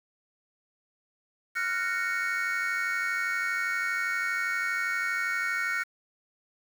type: chord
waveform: triangle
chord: Gb major seventh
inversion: third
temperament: just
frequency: 1387.5 / 1480 / 1850 / 2220 Hz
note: F6 / Gb6 / Bb6 / Db7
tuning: -12 / 0 / -14 / +2 cents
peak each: -30 dBFS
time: 1.55-5.84 s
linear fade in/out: 20 ms
effects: tanh soft clip ceiling -19 dBFS + 8-bit